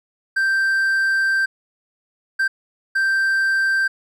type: tone bursts at uneven times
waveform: triangle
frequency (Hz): 1568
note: G6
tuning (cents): 0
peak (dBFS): -14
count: 3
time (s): 0.36-1.46 / 2.39-2.48 / 2.95-3.88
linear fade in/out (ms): 10
effects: none